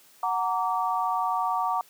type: chord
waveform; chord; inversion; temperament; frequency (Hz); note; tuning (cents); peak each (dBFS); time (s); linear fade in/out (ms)
sine; Gb augmented; none; just; 740 / 925 / 1156.2; Gb5 / Bb5 / D6; 0 / -14 / -27; -28; 0.23-1.81; 2
effects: white hiss -56 dBFS RMS until 1.89 s + high-pass 150 Hz 12 dB/octave